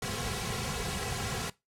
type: noise with comb filter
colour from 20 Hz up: pink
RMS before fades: -34 dBFS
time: 0.02-1.5 s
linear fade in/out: 5 ms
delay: 3.3 ms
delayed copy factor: -1
effects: noise-tail reverb RT60 0.2 s tail -19 dB re dry + low-pass 10000 Hz 12 dB/octave